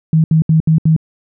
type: tone bursts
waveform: sine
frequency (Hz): 159.1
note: D#3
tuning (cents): +39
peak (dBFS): -7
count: 5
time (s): 0.13-0.964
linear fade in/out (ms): 2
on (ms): 110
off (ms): 71
effects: none